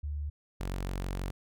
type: tone pair in turn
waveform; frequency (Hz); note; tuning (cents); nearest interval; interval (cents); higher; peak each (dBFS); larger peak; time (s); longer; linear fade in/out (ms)
sine / sawtooth; 73.42 / 46.25; D2 / F#1; 0 / 0; minor sixth; 800; first; -32 / -29; second; 0.03-0.3 / 0.6-1.31; second; 10
effects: none